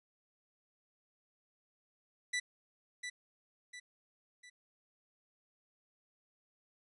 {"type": "tone with echo", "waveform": "sawtooth", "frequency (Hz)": 1975.5, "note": "B6", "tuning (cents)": 0, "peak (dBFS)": -29, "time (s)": [2.33, 2.4], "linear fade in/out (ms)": 10, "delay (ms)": 700, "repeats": 3, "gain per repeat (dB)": -7, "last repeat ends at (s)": 4.5, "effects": ["resampled to 24000 Hz"]}